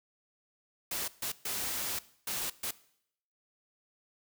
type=noise bursts at uneven times; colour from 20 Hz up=white; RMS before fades=-35 dBFS; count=5; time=0.91-1.08 / 1.22-1.32 / 1.45-1.99 / 2.27-2.5 / 2.63-2.71 s; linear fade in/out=5 ms; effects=noise-tail reverb RT60 0.7 s tail -19 dB re dry